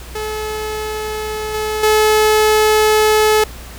sawtooth tone with level steps, 430 Hz, A4, 40 cents flat, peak -17 / -14 / -6 dBFS, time 0.15-3.44 s, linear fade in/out 5 ms, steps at 1.54 / 1.83 s, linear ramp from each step 5 ms, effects added 60 Hz sine -32 dBFS peak until 3.78 s + pink hiss -36 dBFS RMS until 3.78 s

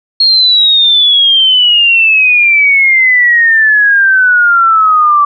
sine exponential sweep, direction down, 4284 to 1157 Hz, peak -4 dBFS, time 0.2-5.25 s, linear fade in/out 5 ms, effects none

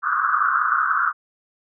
white band-pass noise, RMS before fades -20 dBFS, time 0.02-1.13 s, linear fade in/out 50 ms, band 1100 to 1500 Hz, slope 96 dB/octave, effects none

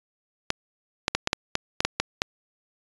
clicks, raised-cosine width 0.2 ms, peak -4 dBFS, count 10, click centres 0.504 / 1.081 / 1.15 / 1.274 / 1.331 / 1.554 / 1.805 / 1.85 / 2 / 2.219 s, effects resampled to 22050 Hz

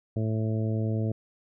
harmonic tone, 110 Hz, A2, in tune, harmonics 1 / 2 / 3 / 4 / 5 / 6, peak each -26 / -32 / -36 / -38 / -40 / -42 dBFS, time 0.16-1.12 s, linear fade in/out 5 ms, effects none

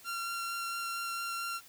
sawtooth tone with vibrato, 1374 Hz, F6, 29 cents flat, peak -31 dBFS, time 0.04-1.61 s, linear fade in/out 50 ms, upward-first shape sine, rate 4.4 Hz, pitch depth 8 cents each way, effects white hiss -56 dBFS RMS until 1.68 s

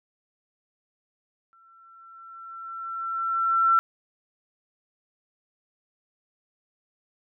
sine tone with exponential growth, 1347 Hz, E6, 37 cents sharp, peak -15 dBFS, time 1.53-3.79 s, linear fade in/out 0 ms, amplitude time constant 490 ms, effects none

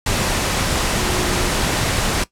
sine tone in noise, 359.7 Hz, F#4, 49 cents flat, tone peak -26 dBFS, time 0.97-1.52 s, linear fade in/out 5 ms, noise pink, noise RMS -19 dBFS, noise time 0.06-2.24 s, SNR -10 dB, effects noise-tail reverb RT60 0.1 s tail -17 dB re dry + low-pass 10000 Hz 12 dB/octave

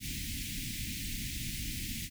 pink band-stop noise, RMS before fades -38 dBFS, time 0-2.1 s, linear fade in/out 50 ms, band 290 to 2000 Hz, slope 48 dB/octave, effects none

